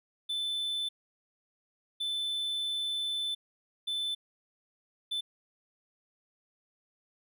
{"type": "tone bursts at uneven times", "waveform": "triangle", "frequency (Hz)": 3520, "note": "A7", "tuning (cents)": 0, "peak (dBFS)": -29, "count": 4, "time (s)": [[0.29, 0.89], [2, 3.35], [3.87, 4.15], [5.11, 5.21]], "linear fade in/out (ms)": 10, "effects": []}